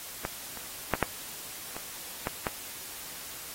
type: clicks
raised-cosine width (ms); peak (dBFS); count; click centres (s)
0.5; -15 / -27 / -9 / -9 / -22 / -14 / -13; 7; 0.251 / 0.573 / 0.937 / 1.027 / 1.766 / 2.271 / 2.468
effects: white hiss -42 dBFS RMS until 3.54 s + AAC 48 kbps